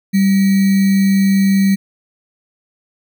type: tone with sample-and-hold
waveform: sine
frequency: 194.8 Hz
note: G3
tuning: 11 cents flat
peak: -9 dBFS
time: 0.13-1.76 s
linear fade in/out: 20 ms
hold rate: 2100 Hz
effects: none